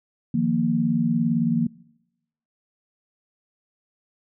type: chord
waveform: sine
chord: Eb suspended second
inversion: none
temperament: just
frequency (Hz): 155.56 / 175.01 / 233.3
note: Eb3 / F3 / Bb3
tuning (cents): 0 / +4 / +2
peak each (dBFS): -26 / -24 / -21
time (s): 0.34-1.67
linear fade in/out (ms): 5
effects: noise-tail reverb RT60 0.9 s tail -23 dB re dry